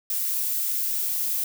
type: noise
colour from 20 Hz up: violet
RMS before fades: -26 dBFS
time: 0.1-1.44 s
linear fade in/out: 2 ms
effects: none